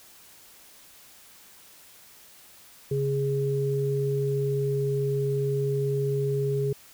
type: tone pair together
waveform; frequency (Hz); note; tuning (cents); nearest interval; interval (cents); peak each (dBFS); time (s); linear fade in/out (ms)
sine; 137.7 / 413.6; C#3 / G#4; -11 / -7; octave + perfect fifth; 1904; -26; 2.91-6.73; 5
effects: white hiss -52 dBFS RMS until 6.93 s